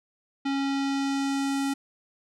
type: tone with low-pass filter sweep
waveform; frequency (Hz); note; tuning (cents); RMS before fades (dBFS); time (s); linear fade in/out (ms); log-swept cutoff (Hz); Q
square; 275.3; C#4; -12; -27; 0.45-1.74; 10; 3900 to 10000; 1.2
effects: none